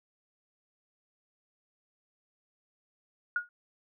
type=tone with exponential decay; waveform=sine; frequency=1441 Hz; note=F#6; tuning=46 cents flat; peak=-23 dBFS; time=3.36-3.49 s; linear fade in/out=2 ms; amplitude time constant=27 ms; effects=none